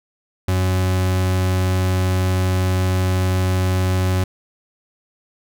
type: tone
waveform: 40% pulse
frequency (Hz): 92.7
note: F#2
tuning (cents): +4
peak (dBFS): -15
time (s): 0.48-4.24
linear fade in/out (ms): 5
effects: none